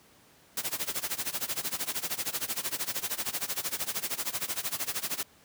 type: noise with tremolo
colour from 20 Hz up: white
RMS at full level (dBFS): -30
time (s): 0.57-5.23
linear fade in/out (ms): 2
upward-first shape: sine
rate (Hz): 13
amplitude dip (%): 90
effects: pink hiss -59 dBFS RMS until 5.44 s + high-pass 100 Hz 12 dB/octave